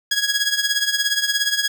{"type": "tone with tremolo", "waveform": "15% pulse", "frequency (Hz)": 1661.2, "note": "G#6", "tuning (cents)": 0, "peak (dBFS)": -8, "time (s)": [0.11, 1.68], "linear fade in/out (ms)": 5, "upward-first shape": "triangle", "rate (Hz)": 17, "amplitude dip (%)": 80, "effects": []}